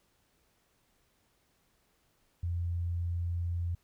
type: tone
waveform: sine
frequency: 86.3 Hz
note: F2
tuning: 20 cents flat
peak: -30 dBFS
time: 2.43-3.75 s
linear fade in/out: 5 ms
effects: pink hiss -72 dBFS RMS until 3.83 s